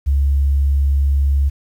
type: tone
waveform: sine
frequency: 69.8 Hz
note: C#2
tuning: 13 cents sharp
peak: -11 dBFS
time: 0.06-1.5 s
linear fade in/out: 20 ms
effects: tanh soft clip ceiling -7 dBFS + 8-bit